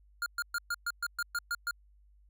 square tone bursts, 1413 Hz, F6, 20 cents sharp, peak -31 dBFS, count 10, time 0.22-1.71 s, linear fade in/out 2 ms, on 41 ms, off 120 ms, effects added 50 Hz sine -59 dBFS peak until 2.29 s

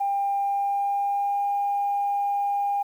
sine tone with pitch glide, 798 to 806.8 Hz, G5 to G5, +31 to +50 cents, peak -21 dBFS, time 0-2.83 s, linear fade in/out 10 ms, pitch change +19 cents, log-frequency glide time 0.37-1.43 s, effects tanh soft clip ceiling -17 dBFS + 9-bit

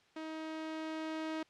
sawtooth tone with level ramp, 316.4 Hz, D#4, 29 cents sharp, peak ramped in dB -37 to -32 dBFS, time 0.16-1.43 s, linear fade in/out 5 ms, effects white hiss -67 dBFS RMS until 1.49 s + low-pass 4000 Hz 12 dB/octave

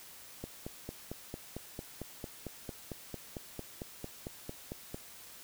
click train, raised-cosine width 2 ms, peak -26 dBFS, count 21, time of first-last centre 0.44-4.945 s, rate 4.44 Hz, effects white hiss -52 dBFS RMS until 5.43 s

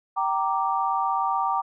sine chord, G minor, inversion none, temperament equal with one note detuned, 775.9 / 932.3 / 1174.7 Hz, G5 / Bb5 / D6, -18 / 0 / 0 cents, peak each -26 dBFS, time 0.16-1.62 s, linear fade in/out 20 ms, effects none

